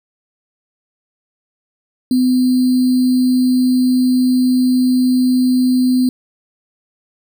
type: tone with sample-and-hold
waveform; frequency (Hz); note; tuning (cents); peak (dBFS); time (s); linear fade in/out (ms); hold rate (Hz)
sine; 253.5; B3; +45; -10; 2.11-6.09; 2; 4410
effects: none